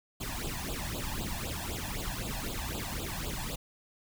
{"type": "noise with flanger", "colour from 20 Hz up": "pink", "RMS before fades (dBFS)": -36, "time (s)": [0.2, 3.56], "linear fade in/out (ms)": 10, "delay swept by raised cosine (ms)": [0.25, 1.19], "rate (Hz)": 3.9, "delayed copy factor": 1, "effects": []}